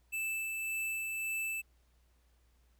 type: tone with tremolo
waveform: square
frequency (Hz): 2639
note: E7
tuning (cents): +1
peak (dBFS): -34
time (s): 0.12-1.62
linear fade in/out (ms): 20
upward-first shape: sine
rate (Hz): 1.8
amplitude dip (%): 25
effects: added 60 Hz sine -66 dBFS peak until 2.79 s + pink hiss -75 dBFS RMS until 2.79 s